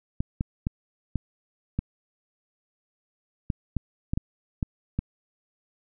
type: clicks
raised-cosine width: 5 ms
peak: -13 dBFS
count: 11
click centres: 0.205 / 0.409 / 0.669 / 1.157 / 1.79 / 3.502 / 3.767 / 4.135 / 4.175 / 4.628 / 4.99 s
effects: none